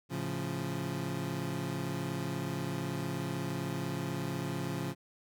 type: chord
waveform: 25% pulse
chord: A augmented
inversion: none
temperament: equal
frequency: 110 / 138.59 / 174.61 Hz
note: A2 / C#3 / E#3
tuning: 0 / 0 / 0 cents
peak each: -38 / -33 / -34 dBFS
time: 0.09-4.95 s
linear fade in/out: 50 ms
effects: none